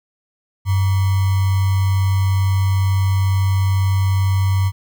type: tone with sample-and-hold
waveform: sine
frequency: 96.1 Hz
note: G2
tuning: 34 cents flat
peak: -13 dBFS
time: 0.65-4.72 s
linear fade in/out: 50 ms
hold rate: 1050 Hz
effects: none